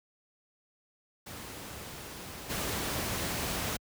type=noise with level steps; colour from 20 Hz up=pink; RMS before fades=-43 / -33 dBFS; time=1.26-3.77 s; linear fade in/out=10 ms; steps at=2.49 s; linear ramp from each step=20 ms; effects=high-pass 60 Hz 12 dB/octave